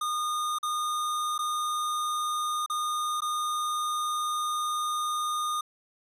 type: tone with dropouts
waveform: square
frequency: 1223 Hz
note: D#6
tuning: 30 cents flat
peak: -28 dBFS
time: 0.01-5.61 s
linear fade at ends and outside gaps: 5 ms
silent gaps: 0.586-0.629 / 1.38-1.389 / 2.662-2.698 / 3.206-3.219 s
effects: resampled to 32000 Hz